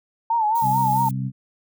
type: tone with vibrato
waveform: sine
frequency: 888 Hz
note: A5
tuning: 16 cents sharp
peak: -17 dBFS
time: 0.3-1.09 s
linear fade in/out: 5 ms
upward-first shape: sine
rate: 4.5 Hz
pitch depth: 96 cents each way
type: noise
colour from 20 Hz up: violet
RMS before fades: -35 dBFS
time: 0.55-1.11 s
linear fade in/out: 5 ms
type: harmonic tone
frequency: 65.41 Hz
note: C2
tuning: in tune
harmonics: 2 / 3 / 4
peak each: -24 / -29 / -35 dBFS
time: 0.61-1.32 s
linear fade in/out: 50 ms
effects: none